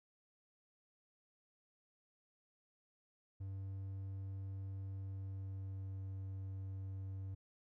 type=tone with pitch glide; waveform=triangle; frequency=96.8 to 96.13 Hz; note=G2 to G2; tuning=-21 to -33 cents; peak=-40 dBFS; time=3.4-7.35 s; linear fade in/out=10 ms; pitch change=-12 cents; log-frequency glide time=4.89-6.05 s; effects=none